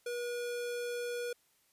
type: tone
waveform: square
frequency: 482.3 Hz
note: B4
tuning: 41 cents flat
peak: -36 dBFS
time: 0.06-1.33 s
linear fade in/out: 5 ms
effects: white hiss -71 dBFS RMS until 1.72 s + resampled to 32000 Hz